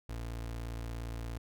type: tone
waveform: 30% pulse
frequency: 57.2 Hz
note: A#1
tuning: 32 cents flat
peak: -35 dBFS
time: 0.09-1.38 s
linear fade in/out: 5 ms
effects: none